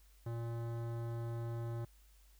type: tone with hard clipping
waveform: sine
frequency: 116.54 Hz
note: A#2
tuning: in tune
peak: -40 dBFS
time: 0.26-1.85 s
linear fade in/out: 5 ms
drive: 17 dB
effects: added 50 Hz sine -61 dBFS peak until 2.39 s + white hiss -70 dBFS RMS until 2.39 s